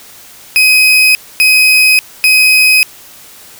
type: tone bursts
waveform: 35% pulse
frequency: 2519 Hz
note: D#7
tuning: 21 cents sharp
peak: -3 dBFS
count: 3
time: 0.56-2.83 s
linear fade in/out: 0 ms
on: 590 ms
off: 250 ms
effects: white hiss -36 dBFS RMS until 3.59 s

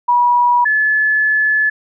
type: tone pair in turn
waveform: sine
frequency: 969 / 1723.4 Hz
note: B5 / A6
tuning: -33 / -36 cents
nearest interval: minor seventh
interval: 997 cents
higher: second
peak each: -9 / -11 dBFS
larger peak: first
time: 0.08-0.65 / 0.65-1.7 s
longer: second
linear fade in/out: 10 ms
effects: none

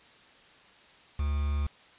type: tone with quantisation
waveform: triangle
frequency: 72.3 Hz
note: D2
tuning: 27 cents flat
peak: -24 dBFS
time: 1.19-1.67 s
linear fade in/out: 5 ms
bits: 7
effects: white hiss -56 dBFS RMS until 1.98 s + resampled to 8000 Hz

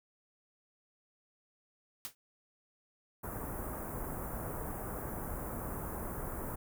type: noise with exponential decay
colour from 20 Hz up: white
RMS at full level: -37 dBFS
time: 2.05-2.15 s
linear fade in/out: 0 ms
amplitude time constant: 21 ms
type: band-stop noise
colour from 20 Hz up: pink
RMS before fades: -40 dBFS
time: 3.23-6.56 s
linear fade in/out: 10 ms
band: 1400 to 11000 Hz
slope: 24 dB/octave
effects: none

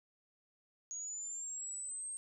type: linear sweep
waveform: sine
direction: up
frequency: 6645 to 8490 Hz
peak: -40 dBFS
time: 0.91-2.17 s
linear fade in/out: 0 ms
effects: none

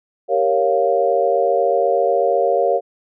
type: chord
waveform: sine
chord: G half-diminished seventh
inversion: none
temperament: equal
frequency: 392 / 466.2 / 554.4 / 698.5 Hz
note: G4 / Bb4 / Db5 / F5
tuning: 0 / 0 / 0 / 0 cents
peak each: -22 / -19 / -18 / -19 dBFS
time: 0.28-2.81 s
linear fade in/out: 50 ms
effects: none

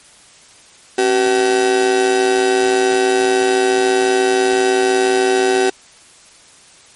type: tone with amplitude modulation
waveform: 35% pulse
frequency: 381 Hz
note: G4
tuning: 49 cents flat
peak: -7 dBFS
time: 0.98-5.7 s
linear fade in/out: 5 ms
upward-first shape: sine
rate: 114 Hz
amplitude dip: 70%
effects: white hiss -45 dBFS RMS until 6.95 s + MP3 48 kbps

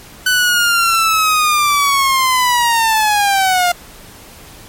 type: linear sweep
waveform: sawtooth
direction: down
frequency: 1505 to 698.5 Hz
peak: -7 dBFS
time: 0.26-3.72 s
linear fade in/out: 5 ms
effects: pink hiss -38 dBFS RMS until 4.68 s + MP3 64 kbps

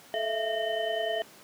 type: tone cluster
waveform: sine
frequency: 436.1 / 644 / 674 / 1840 / 3042 Hz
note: A4 / E5 / E5 / A#6 / F#7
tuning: -15 / -41 / +38 / -23 / +47 cents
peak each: -35 / -34 / -30 / -37 / -37 dBFS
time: 0.14-1.22 s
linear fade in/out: 0 ms
effects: pink hiss -52 dBFS RMS until 1.43 s + high-pass 200 Hz 12 dB/octave

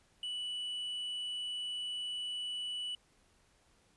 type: tone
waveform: triangle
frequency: 2960 Hz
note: F#7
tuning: in tune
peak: -35 dBFS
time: 0.23-2.95 s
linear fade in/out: 2 ms
effects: pink hiss -69 dBFS RMS until 3.96 s + resampled to 24000 Hz

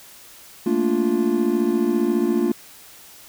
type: chord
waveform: triangle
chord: Bb major seventh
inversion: third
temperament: just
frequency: 218.5 / 233.1 / 291.4 / 349.6 Hz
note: A3 / Bb3 / D4 / F4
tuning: -12 / 0 / -13 / +2 cents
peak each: -23 / -21 / -22 / -19 dBFS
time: 0.66-2.52 s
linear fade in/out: 5 ms
effects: white hiss -45 dBFS RMS until 3.28 s

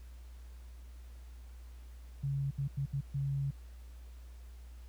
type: tone bursts at uneven times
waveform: sine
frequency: 138.59 Hz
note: C#3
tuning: in tune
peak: -31 dBFS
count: 5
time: 2.23-2.51 / 2.58-2.68 / 2.77-2.86 / 2.93-3.01 / 3.14-3.51 s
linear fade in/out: 10 ms
effects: added 60 Hz sine -47 dBFS peak until 4.88 s + pink hiss -65 dBFS RMS until 4.88 s

